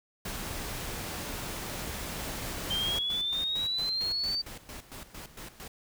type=noise; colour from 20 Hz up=pink; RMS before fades=-37 dBFS; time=0.25-2.99 s; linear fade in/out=5 ms
type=noise with tremolo; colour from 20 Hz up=pink; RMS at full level=-43 dBFS; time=2.19-5.68 s; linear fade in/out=5 ms; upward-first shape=square; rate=4.4 Hz; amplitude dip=75%
type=exponential sweep; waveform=sine; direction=up; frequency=3121 to 4633 Hz; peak=-28 dBFS; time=2.7-4.42 s; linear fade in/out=10 ms
effects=none